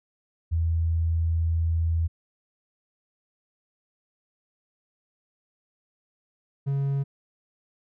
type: tone pair in turn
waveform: sine / triangle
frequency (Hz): 82.41 / 138.6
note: E2 / C#3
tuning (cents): 0 / 0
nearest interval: major sixth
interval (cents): 900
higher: second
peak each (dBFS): -21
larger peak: neither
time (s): 0.51-2.08 / 6.66-7.04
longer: first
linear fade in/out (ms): 20
effects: none